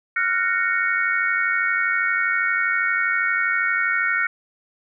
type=chord; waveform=sine; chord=Gb major seventh; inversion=third; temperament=just; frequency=1387.5 / 1480 / 1850 / 2220 Hz; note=F6 / Gb6 / Bb6 / Db7; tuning=-12 / 0 / -14 / +2 cents; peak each=-24 dBFS; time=0.16-4.27 s; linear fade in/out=5 ms; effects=none